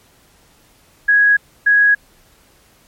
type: tone pair in turn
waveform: sine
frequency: 1661.2 / 1661.2 Hz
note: G#6 / G#6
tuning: 0 / 0 cents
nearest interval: unison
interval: 0 cents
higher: neither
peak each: -8 dBFS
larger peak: neither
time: 1.08-1.37 / 1.66-1.95 s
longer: neither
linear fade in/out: 10 ms
effects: pink hiss -52 dBFS RMS until 2.87 s + MP3 64 kbps